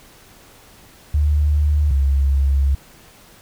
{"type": "tone pair in turn", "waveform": "sine", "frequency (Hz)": [74.2, 68.71], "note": ["D2", "C#2"], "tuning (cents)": [18, -15], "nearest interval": "minor second", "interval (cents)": 133, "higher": "first", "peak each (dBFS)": -13, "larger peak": "neither", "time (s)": [[1.14, 1.91], [1.91, 2.75]], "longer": "second", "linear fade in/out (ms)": 5, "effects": ["pink hiss -47 dBFS RMS until 3.41 s"]}